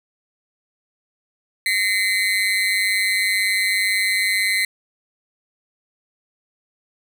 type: tone with amplitude modulation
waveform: 35% pulse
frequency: 2053 Hz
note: C7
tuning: 33 cents flat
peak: -12 dBFS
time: 1.66-4.65 s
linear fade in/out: 2 ms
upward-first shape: sine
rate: 198 Hz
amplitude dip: 85%
effects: none